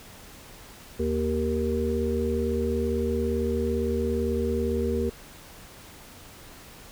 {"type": "harmonic tone", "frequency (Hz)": 77.78, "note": "D#2", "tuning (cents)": 0, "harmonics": [1, 3, 5, 6], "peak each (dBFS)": [-29, -29, -29, -29], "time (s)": [0.99, 5.1], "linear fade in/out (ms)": 10, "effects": ["pink hiss -47 dBFS RMS until 6.91 s"]}